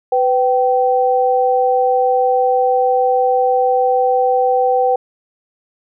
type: tone pair together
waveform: sine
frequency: 500 / 773.7 Hz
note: B4 / G5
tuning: +21 / -23 cents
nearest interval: minor sixth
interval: 756 cents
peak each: -14 dBFS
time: 0.12-4.96 s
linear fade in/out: 5 ms
effects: none